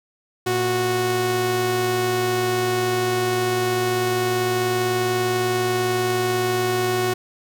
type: tone pair together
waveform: sawtooth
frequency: 115.8 / 367.6 Hz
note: A#2 / F#4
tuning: -11 / -11 cents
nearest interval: octave + minor sixth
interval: 2000 cents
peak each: -23 / -16 dBFS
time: 0.46-7.14 s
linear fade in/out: 10 ms
effects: none